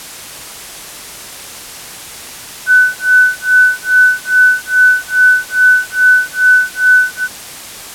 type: tone with tremolo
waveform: sine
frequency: 1500 Hz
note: F#6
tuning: 23 cents sharp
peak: -3 dBFS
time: 2.66-7.28 s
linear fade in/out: 50 ms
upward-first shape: sine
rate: 2.4 Hz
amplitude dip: 100%
effects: white hiss -29 dBFS RMS until 7.94 s + low-pass 12000 Hz 12 dB/octave